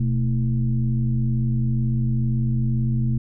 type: tone with frequency modulation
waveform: sine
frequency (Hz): 124.3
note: B2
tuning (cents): +12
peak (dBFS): -18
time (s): 0-3.18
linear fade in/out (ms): 5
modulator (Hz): 97.9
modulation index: 0.85
effects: none